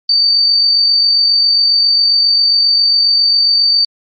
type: tone with amplitude modulation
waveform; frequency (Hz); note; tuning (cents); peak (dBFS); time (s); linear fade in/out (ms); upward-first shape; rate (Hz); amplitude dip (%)
sine; 4596; D8; -38; -6; 0.09-3.85; 5; sine; 47.4; 35
effects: MP3 32 kbps